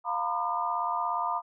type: tone cluster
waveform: sine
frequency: 701 / 924 / 1001 / 1210 Hz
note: F5 / A#5 / B5 / D#6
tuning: +6 / -16 / +23 / -49 cents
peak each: -34 / -32 / -32 / -32 dBFS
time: 0.04-1.42 s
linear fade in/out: 50 ms
effects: none